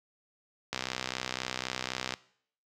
click train, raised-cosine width 0.2 ms, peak -14 dBFS, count 91, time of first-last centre 0.73-2.138 s, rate 63.9 Hz, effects noise-tail reverb RT60 0.6 s tail -20 dB re dry + high-pass 100 Hz 12 dB/octave

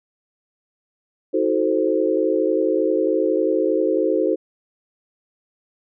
sine chord, D# diminished seventh, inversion none, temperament equal with one note detuned, 317.7 / 370 / 440 / 523.3 Hz, D#4 / F#4 / A4 / C5, +36 / 0 / 0 / 0 cents, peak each -22 dBFS, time 1.33-4.36 s, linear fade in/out 20 ms, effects none

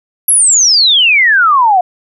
sine exponential sweep, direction down, 11510 to 698.5 Hz, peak -5 dBFS, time 0.28-1.81 s, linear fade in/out 5 ms, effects none

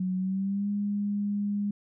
sine tone with pitch glide, 185 to 204.1 Hz, F#3 to G#3, 0 to -30 cents, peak -26 dBFS, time 0-1.71 s, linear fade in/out 5 ms, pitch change +170 cents, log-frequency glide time 0.16-0.69 s, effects none

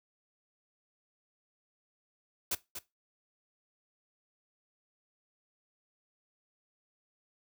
white noise with echo, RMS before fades -32 dBFS, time 2.51-2.55 s, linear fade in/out 5 ms, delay 240 ms, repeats 1, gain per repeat -9 dB, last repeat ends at 2.79 s, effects noise-tail reverb RT60 0.2 s tail -18 dB re dry + high-pass 60 Hz 12 dB/octave

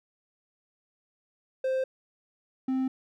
triangle tone pair in turn, 523.3 / 261.6 Hz, C5 / C4, 0 / 0 cents, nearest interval octave, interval 1200 cents, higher first, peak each -23 dBFS, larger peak neither, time 1.64-1.84 / 2.68-2.88 s, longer neither, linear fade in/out 5 ms, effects none

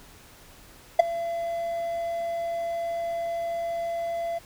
triangle tone with ADSR envelope, 677 Hz, E5, 46 cents sharp, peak -6 dBFS, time 0.99-4.39 s, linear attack 8 ms, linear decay 11 ms, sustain -19 dB, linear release 14 ms, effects pink hiss -51 dBFS RMS until 4.45 s

